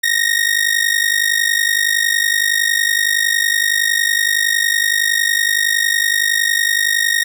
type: ring-modulated tone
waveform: sawtooth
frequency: 1864.7 Hz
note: A#6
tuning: in tune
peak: -7 dBFS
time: 0.03-7.24 s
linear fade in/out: 10 ms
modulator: 25.4 Hz
effects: none